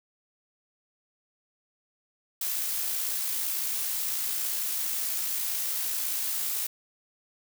blue noise with amplitude modulation, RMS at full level -29 dBFS, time 2.41-6.67 s, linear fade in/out 5 ms, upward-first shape sine, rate 58 Hz, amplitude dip 25%, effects none

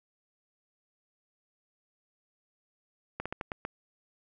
slowing click train, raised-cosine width 0.5 ms, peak -19 dBFS, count 6, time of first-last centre 3.2-3.651 s, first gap 56 ms, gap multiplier 1.24, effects none

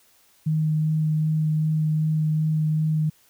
sine tone with vibrato, 155.56 Hz, D#3, in tune, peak -19 dBFS, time 0.46-3.1 s, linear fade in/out 10 ms, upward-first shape sine, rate 2.6 Hz, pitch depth 10 cents each way, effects white hiss -59 dBFS RMS until 3.29 s

